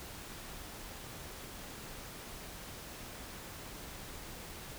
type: silence
effects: pink hiss -47 dBFS RMS until 4.78 s